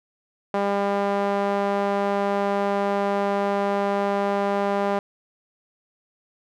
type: tone with band-pass filter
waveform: sawtooth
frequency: 200.4 Hz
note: G3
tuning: 38 cents sharp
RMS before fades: -23 dBFS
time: 0.54-4.99 s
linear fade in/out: 2 ms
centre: 720 Hz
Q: 1.3
effects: none